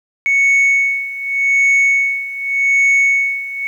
sine tone with tremolo, 2217 Hz, C#7, in tune, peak -6 dBFS, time 0.26-3.67 s, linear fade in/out 0 ms, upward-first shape sine, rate 0.85 Hz, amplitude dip 85%, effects tanh soft clip ceiling -8 dBFS + 8-bit

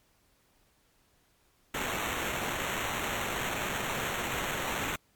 violet noise with sample-and-hold, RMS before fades -33 dBFS, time 1.74-4.96 s, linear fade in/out 5 ms, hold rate 4900 Hz, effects pink hiss -68 dBFS RMS until 5.15 s + MP3 96 kbps

